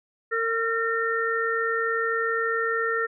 harmonic tone, 455.9 Hz, A#4, 39 cents flat, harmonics 1 / 3 / 4, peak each -27 / -27 / -27 dBFS, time 0.31-3.07 s, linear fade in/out 20 ms, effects none

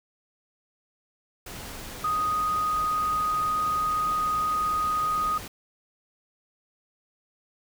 sine tone in noise, 1244.5 Hz, D#6, in tune, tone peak -23 dBFS, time 2.04-5.38 s, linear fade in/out 5 ms, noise pink, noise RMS -39 dBFS, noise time 1.46-5.48 s, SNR +13 dB, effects none

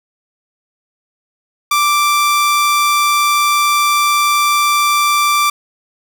sawtooth tone, 1174.7 Hz, D6, in tune, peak -7 dBFS, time 1.71-5.5 s, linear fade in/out 5 ms, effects none

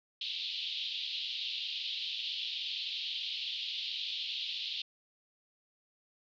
pink band-pass noise, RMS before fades -38 dBFS, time 0.21-4.82 s, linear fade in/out 5 ms, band 2900 to 4200 Hz, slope 48 dB/octave, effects none

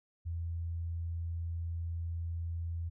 sine tone, 84 Hz, E2, 33 cents sharp, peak -34 dBFS, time 0.25-2.9 s, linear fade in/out 20 ms, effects none

